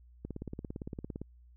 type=click train; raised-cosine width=3 ms; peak=-26 dBFS; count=18; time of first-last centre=0.25-1.216 s; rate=17.6 Hz; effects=added 60 Hz sine -55 dBFS peak until 1.56 s